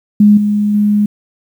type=tone with level steps; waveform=sine; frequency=207.7 Hz; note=G#3; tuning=in tune; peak=-3 / -10 / -8 dBFS; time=0.2-1.06 s; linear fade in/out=5 ms; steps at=0.37 / 0.74 s; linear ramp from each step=5 ms; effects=7-bit